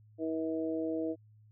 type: harmonic tone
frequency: 160.6 Hz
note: E3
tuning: 45 cents flat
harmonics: 2 / 3 / 4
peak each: -33 / -37 / -39 dBFS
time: 0.18-1.16 s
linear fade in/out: 50 ms
effects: added 107 Hz sine -57 dBFS peak until 1.51 s